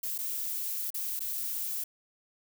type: noise with dropouts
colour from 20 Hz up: violet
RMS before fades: -34 dBFS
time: 0.03-1.84 s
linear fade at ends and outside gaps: 5 ms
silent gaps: 0.18-0.186 / 0.904-0.943 / 1.194-1.204 s
effects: none